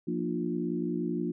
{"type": "harmonic tone with a mistuned harmonic", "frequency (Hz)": 58.5, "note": "A#1", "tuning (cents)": 7, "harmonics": [3, 4, 5, 6], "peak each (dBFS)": [-34, -34, -34, -34], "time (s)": [0.07, 1.32], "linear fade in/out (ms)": 10, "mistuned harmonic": 5, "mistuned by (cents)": 46, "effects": []}